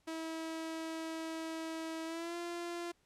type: tone with pitch glide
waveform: sawtooth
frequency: 323.4 to 344.6 Hz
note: E4 to F4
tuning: -33 to -23 cents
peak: -35 dBFS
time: 0.07-2.92 s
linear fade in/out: 10 ms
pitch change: +110 cents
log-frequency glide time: 2.05-2.36 s
effects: pink hiss -74 dBFS RMS until 3.05 s + low-pass 10000 Hz 12 dB/octave